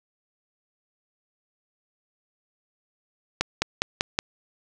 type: accelerating click train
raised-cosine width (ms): 0.2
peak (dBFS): -4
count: 5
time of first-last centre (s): 3.41-4.189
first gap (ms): 210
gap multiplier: 0.95
effects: none